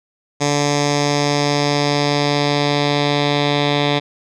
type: tone with low-pass filter sweep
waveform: 10% pulse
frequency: 144.9 Hz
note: D3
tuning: 23 cents flat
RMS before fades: -17 dBFS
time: 0.4-4 s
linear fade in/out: 20 ms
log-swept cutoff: 6300 to 3700 Hz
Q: 3
effects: none